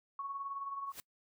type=tone with tremolo; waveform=sine; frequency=1108.7 Hz; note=C#6; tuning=in tune; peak=-36 dBFS; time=0.19-0.92 s; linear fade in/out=2 ms; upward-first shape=sine; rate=19 Hz; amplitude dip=50%
type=noise with exponential growth; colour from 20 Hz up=white; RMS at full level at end=-42 dBFS; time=0.86-1 s; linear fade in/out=1 ms; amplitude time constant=29 ms
effects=noise-tail reverb RT60 0.1 s tail -24 dB re dry